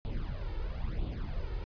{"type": "noise with flanger", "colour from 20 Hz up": "brown", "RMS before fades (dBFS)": -35, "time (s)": [0.05, 1.64], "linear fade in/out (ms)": 0, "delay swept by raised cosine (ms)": [0.27, 2.27], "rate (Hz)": 1, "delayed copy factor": 0.75, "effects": ["resampled to 11025 Hz"]}